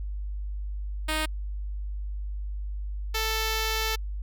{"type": "tone pair in turn", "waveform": "5% pulse", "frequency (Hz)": [311.1, 441.2], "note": ["D#4", "A4"], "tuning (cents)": [0, 5], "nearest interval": "tritone", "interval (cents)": 605, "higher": "second", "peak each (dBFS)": -15, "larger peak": "neither", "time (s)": [[1.08, 1.26], [3.14, 3.96]], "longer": "second", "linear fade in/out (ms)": 10, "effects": ["added 50 Hz sine -30 dBFS peak until 4.22 s"]}